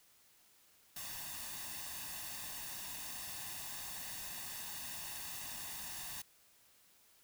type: noise with comb filter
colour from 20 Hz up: white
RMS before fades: -45 dBFS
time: 0.96-6.22 s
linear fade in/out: 5 ms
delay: 1.1 ms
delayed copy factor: +0.65
effects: white hiss -67 dBFS RMS until 7.23 s